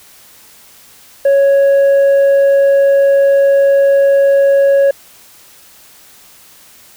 sine tone with tanh clipping, 554.4 Hz, C#5, in tune, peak -7 dBFS, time 1.25-4.91 s, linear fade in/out 5 ms, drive 3 dB, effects white hiss -42 dBFS RMS until 6.96 s

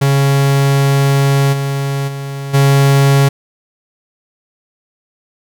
45% pulse tone with level steps, 138.59 Hz, C#3, in tune, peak -9 / -15 / -21 / -7 dBFS, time 0.01-3.29 s, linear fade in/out 10 ms, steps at 1.52 / 2.07 / 2.53 s, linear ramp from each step 20 ms, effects none

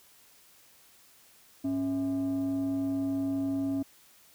sine tone with frequency modulation, 274.5 Hz, C#4, 17 cents flat, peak -26 dBFS, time 1.64-3.83 s, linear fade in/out 10 ms, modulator 379 Hz, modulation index 0.37, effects tanh soft clip ceiling -24 dBFS + white hiss -59 dBFS RMS until 4.34 s

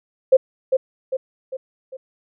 sine tone with echo, 524 Hz, C5, 2 cents sharp, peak -7 dBFS, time 0.32-0.37 s, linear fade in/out 10 ms, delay 400 ms, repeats 4, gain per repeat -6 dB, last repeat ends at 1.97 s, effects none

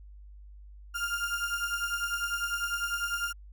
35% pulse beating tone pair, 1396.9 / 1406.9 Hz, F6 / F6, 0 / +12 cents, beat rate 10 Hz, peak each -31 dBFS, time 0.94-3.33 s, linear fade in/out 20 ms, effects added 50 Hz sine -46 dBFS peak until 3.52 s

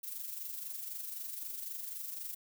violet noise with amplitude modulation, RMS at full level -40 dBFS, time 0.03-2.35 s, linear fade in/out 10 ms, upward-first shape sine, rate 23.9 Hz, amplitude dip 50%, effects none

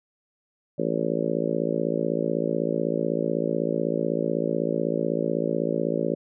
harmonic tone, 56 Hz, A1, 31 cents sharp, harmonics 3 / 4 / 5 / 6 / 7 / 8 / 9 / 10, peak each -31 / -31 / -31 / -31 / -31 / -31 / -31 / -31 dBFS, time 0.78-6.15 s, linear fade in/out 10 ms, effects none

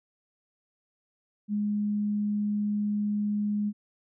sine tone, 207.7 Hz, G#3, in tune, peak -25 dBFS, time 1.48-3.73 s, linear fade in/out 50 ms, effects none

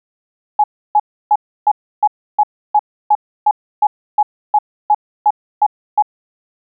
sine tone bursts, 840 Hz, G#5, 19 cents sharp, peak -7 dBFS, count 16, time 0.59-6.024 s, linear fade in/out 5 ms, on 49 ms, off 310 ms, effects none

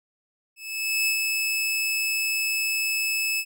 sawtooth tone with ADSR envelope, 2606 Hz, E7, 20 cents flat, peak -17 dBFS, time 0.56-3.45 s, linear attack 510 ms, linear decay 88 ms, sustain -3 dB, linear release 60 ms, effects none

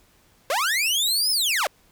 sawtooth linear two-way sweep, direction up then down, 493.9 to 5274 to 493.9 Hz, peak -17 dBFS, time 0.5-1.67 s, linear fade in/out 2 ms, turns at 1.31 s, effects pink hiss -59 dBFS RMS until 1.91 s

